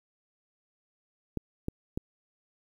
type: clicks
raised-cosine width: 3 ms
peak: -18 dBFS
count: 3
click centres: 1.373 / 1.684 / 1.975 s
effects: 9-bit